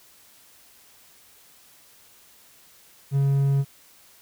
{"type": "tone", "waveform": "triangle", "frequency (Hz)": 138.59, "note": "C#3", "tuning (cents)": 0, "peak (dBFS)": -16, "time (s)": [3.11, 3.65], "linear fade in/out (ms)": 50, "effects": ["white hiss -54 dBFS RMS until 4.21 s"]}